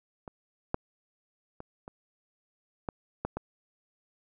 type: clicks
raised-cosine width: 1 ms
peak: -27 / -13 / -27 / -28 / -18 / -16 / -19 dBFS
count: 7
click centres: 0.278 / 0.744 / 1.604 / 1.879 / 2.888 / 3.25 / 3.37 s
effects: none